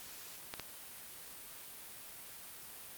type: clicks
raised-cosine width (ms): 0.2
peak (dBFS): -22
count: 2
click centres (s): 0.539 / 0.597
effects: white hiss -50 dBFS RMS until 2.97 s + Opus 48 kbps